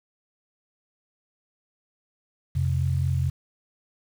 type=tone pair together; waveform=sine; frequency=87.68 / 132.1 Hz; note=F2 / C3; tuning=+7 / +17 cents; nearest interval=perfect fifth; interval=710 cents; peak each=-24 dBFS; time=2.55-3.3 s; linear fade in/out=10 ms; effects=8-bit